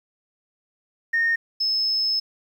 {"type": "tone pair in turn", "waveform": "sine", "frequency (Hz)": [1840, 5204], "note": ["A#6", "E8"], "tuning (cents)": [-23, -23], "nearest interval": "octave + tritone", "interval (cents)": 1800, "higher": "second", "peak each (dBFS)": [-17, -19], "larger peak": "first", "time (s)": [[1.13, 1.36], [1.6, 2.2]], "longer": "second", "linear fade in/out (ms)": 10, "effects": ["tanh soft clip ceiling -14 dBFS", "9-bit"]}